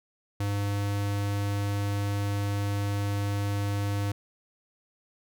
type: tone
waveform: square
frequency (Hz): 101.2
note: G#2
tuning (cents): -44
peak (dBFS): -27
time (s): 0.4-4.12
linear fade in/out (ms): 5
effects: none